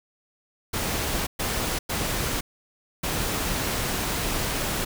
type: noise bursts at uneven times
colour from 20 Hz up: pink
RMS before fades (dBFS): -27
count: 4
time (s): 0.73-1.27 / 1.39-1.79 / 1.89-2.41 / 3.03-4.85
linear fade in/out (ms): 10
effects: none